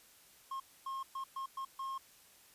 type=tone bursts at uneven times; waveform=triangle; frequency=1073 Hz; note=C6; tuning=43 cents sharp; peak=-36 dBFS; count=6; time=0.51-0.6 / 0.86-1.03 / 1.15-1.24 / 1.36-1.46 / 1.57-1.65 / 1.79-1.98 s; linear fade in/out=5 ms; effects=white hiss -62 dBFS RMS until 2.54 s + resampled to 32000 Hz